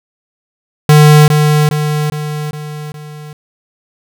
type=tone with echo; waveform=square; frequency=150.5 Hz; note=D3; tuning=43 cents sharp; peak=-3 dBFS; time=0.89-1.28 s; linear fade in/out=2 ms; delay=410 ms; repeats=5; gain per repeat=-5 dB; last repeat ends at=3.33 s; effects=none